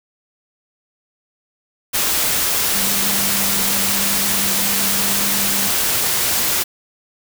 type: tone in noise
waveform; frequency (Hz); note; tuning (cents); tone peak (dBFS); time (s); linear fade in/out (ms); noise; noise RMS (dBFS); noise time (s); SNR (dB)
sine; 197.5; G3; +13; -28; 2.74-5.69; 20; white; -18; 1.93-6.64; -13
effects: none